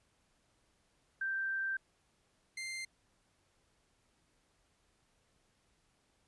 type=tone pair in turn; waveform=sine / sawtooth; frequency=1568 / 2093 Hz; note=G6 / C7; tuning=0 / 0 cents; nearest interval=perfect fourth; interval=500 cents; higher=second; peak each=-33 / -36 dBFS; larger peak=first; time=1.21-1.77 / 2.57-2.85 s; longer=first; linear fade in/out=5 ms; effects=pink hiss -74 dBFS RMS until 6.27 s + resampled to 24000 Hz